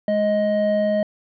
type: tone pair together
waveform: triangle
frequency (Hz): 209.4 / 625.8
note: G#3 / D#5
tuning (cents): +15 / +10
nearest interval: octave + perfect fifth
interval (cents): 1895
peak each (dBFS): -21 / -16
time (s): 0.08-1.03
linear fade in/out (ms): 2
effects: resampled to 11025 Hz